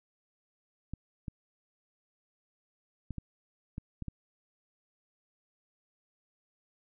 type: clicks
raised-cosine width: 5 ms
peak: -25 dBFS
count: 7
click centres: 0.936 / 1.282 / 3.107 / 3.183 / 3.781 / 4.023 / 4.083 s
effects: none